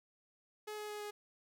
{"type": "tone with pitch steps", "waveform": "sawtooth", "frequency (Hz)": [424, 421.3, 418.6, 416], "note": ["G#4", "G#4", "G#4", "G#4"], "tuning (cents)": [36, 25, 14, 3], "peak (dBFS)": -38, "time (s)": [0.67, 1.11], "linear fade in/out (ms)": 10, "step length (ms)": 110, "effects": []}